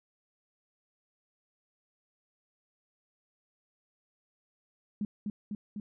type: tone with echo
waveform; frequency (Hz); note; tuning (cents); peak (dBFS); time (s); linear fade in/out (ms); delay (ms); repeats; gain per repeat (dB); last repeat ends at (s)
sine; 207.7; G#3; 0; -29; 5.01-5.05; 2; 250; 3; -2; 5.8
effects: none